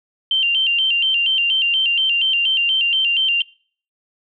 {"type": "tone with vibrato", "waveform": "sine", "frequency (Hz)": 2945, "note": "F#7", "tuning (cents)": -9, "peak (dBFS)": -14, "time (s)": [0.31, 3.42], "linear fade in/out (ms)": 2, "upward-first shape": "square", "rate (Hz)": 4.2, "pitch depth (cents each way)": 97, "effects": ["noise-tail reverb RT60 0.5 s tail -25 dB re dry"]}